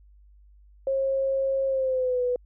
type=tone with pitch glide; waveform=sine; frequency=539 to 494.3 Hz; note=C#5 to B4; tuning=-49 to +1 cents; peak=-22 dBFS; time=0.87-2.36 s; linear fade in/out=2 ms; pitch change=-150 cents; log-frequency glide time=1.67-2.23 s; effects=added 50 Hz sine -51 dBFS peak until 2.45 s